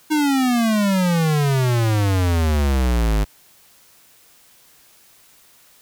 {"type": "exponential sweep", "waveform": "square", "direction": "down", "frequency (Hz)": [311.9, 49.95], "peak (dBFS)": -16, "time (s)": [0.1, 3.25], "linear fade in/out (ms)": 20, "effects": ["white hiss -52 dBFS RMS until 5.81 s"]}